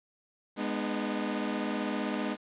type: chord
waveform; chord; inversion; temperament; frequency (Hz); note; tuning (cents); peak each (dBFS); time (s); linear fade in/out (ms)
sawtooth; G# minor; none; equal with one note detuned; 207.7 / 246.9 / 303.8; G#3 / B3 / D#4; 0 / 0 / -41; -30 / -31 / -31; 0.56-2.37; 50
effects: resampled to 8000 Hz + 9-bit